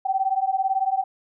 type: beating tone pair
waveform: sine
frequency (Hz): 761 / 779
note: F#5 / G5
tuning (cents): +48 / -11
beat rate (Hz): 18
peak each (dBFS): -23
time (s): 0.05-1.04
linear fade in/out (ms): 10
effects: none